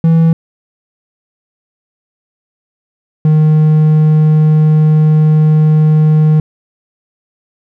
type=tone pair in turn; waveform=triangle; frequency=163.7 / 154.51 Hz; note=E3 / D#3; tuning=-12 / -12 cents; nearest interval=minor second; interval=100 cents; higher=first; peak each=-3 dBFS; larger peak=neither; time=0.04-0.33 / 3.25-6.4 s; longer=second; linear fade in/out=2 ms; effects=none